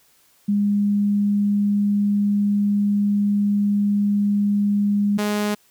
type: tone pair in turn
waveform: sine / sawtooth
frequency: 204 / 208.2 Hz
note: G#3 / G#3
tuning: -31 / +5 cents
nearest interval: unison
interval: 36 cents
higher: second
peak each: -16 dBFS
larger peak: neither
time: 0.48-5.18 / 5.18-5.55 s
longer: first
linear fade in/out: 10 ms
effects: white hiss -58 dBFS RMS until 5.7 s